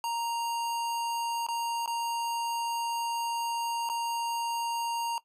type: tone with dropouts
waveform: square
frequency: 932.3 Hz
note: A#5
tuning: in tune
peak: -30 dBFS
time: 0.04-5.18 s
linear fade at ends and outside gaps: 1 ms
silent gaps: 1.466-1.486 / 1.86-1.876 / 3.89-3.898 s
effects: noise-tail reverb RT60 0.1 s tail -17 dB re dry + resampled to 32000 Hz